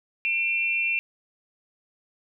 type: tone pair together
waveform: sine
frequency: 2383 / 2696 Hz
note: D7 / E7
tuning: +25 / +38 cents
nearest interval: major second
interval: 213 cents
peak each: -25 dBFS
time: 0.25-0.99 s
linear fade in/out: 0 ms
effects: none